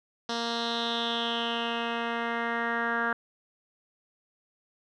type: tone with low-pass filter sweep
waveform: 10% pulse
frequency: 233.1 Hz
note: A#3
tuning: in tune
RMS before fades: -30 dBFS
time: 0.29-3.13 s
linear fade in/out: 2 ms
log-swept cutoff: 4700 to 1600 Hz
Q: 5.3
effects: none